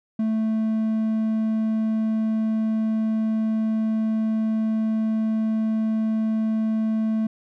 triangle tone, 220 Hz, A3, in tune, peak -18 dBFS, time 0.19-7.27 s, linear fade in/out 5 ms, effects none

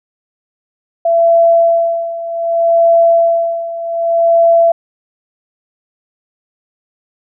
sine tone with tremolo, 672 Hz, E5, 33 cents sharp, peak -5 dBFS, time 1.05-4.72 s, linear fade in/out 5 ms, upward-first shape sine, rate 0.65 Hz, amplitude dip 80%, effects none

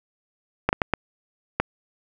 clicks, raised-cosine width 0.5 ms, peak -4 dBFS, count 5, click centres 0.69 / 0.729 / 0.818 / 0.937 / 1.6 s, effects none

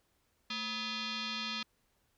sine tone with frequency modulation, 523.3 Hz, C5, in tune, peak -35 dBFS, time 0.5-1.63 s, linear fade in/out 5 ms, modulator 745 Hz, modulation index 5.7, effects pink hiss -75 dBFS RMS until 2.17 s

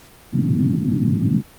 pink band-pass noise, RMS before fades -18 dBFS, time 0.32-1.43 s, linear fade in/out 50 ms, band 110 to 290 Hz, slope 48 dB/octave, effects pink hiss -46 dBFS RMS until 1.58 s + Opus 48 kbps

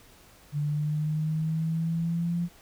sine exponential sweep, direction up, 145.9 to 173.6 Hz, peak -25 dBFS, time 0.52-2.49 s, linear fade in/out 50 ms, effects pink hiss -55 dBFS RMS until 2.61 s

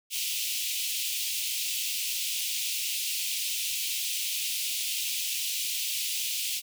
pink high-pass noise, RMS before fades -31 dBFS, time 0.1-6.62 s, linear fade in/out 50 ms, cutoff 2500 Hz, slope 48 dB/octave, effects none

